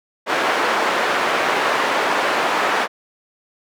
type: band-pass noise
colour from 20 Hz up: white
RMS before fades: -19 dBFS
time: 0.26-2.88 s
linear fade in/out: 50 ms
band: 400 to 1500 Hz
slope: 12 dB/octave
effects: none